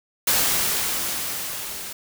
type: noise with level ramp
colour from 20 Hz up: white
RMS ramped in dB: -19 to -34 dBFS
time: 0.27-1.93 s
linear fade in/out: 5 ms
effects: none